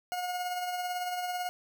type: tone with tremolo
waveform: 40% pulse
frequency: 720 Hz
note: F#5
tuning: 47 cents flat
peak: -29 dBFS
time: 0.12-1.49 s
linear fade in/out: 0 ms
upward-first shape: triangle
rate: 18 Hz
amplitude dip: 45%
effects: none